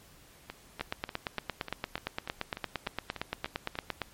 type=two click trains; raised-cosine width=0.3 ms; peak=-15 / -22 dBFS; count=29 / 12; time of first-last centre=0.81-4.017 / 0.5-3.754 s; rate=8.73 / 3.38 Hz; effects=pink hiss -57 dBFS RMS until 4.13 s + MP3 64 kbps